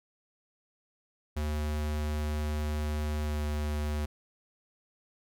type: tone with pitch glide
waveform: square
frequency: 75.4 to 74.75 Hz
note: D2 to D2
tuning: +46 to +31 cents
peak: -30 dBFS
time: 1.36-4.06 s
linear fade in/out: 10 ms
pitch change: -15 cents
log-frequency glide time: 3.24-3.47 s
effects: none